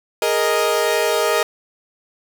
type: chord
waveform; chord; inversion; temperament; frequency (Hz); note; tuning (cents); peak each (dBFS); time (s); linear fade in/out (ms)
sawtooth; Ab suspended second; none; equal; 415.3 / 466.2 / 622.3; Ab4 / Bb4 / Eb5; 0 / 0 / 0; -18 / -16 / -16; 0.22-1.43; 2
effects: none